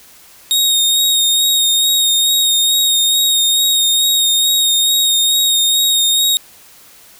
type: tone with vibrato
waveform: sawtooth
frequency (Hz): 3729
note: A#7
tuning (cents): 0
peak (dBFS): -8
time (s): 0.51-6.37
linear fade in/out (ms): 0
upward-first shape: sine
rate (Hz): 2.3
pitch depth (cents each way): 23
effects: white hiss -43 dBFS RMS until 7.19 s